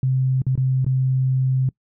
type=tone with dropouts; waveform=sine; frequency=130.7 Hz; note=C3; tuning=1 cent flat; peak=-16 dBFS; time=0.03-1.69 s; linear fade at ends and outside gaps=2 ms; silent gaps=0.419-0.466 / 0.555-0.576 / 0.846-0.864 s; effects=noise-tail reverb RT60 0.1 s tail -24 dB re dry